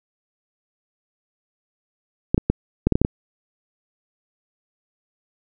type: clicks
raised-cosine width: 3 ms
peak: -3 dBFS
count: 8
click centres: 2.345 / 2.379 / 2.5 / 2.87 / 2.923 / 2.955 / 3.016 / 3.049 s
effects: none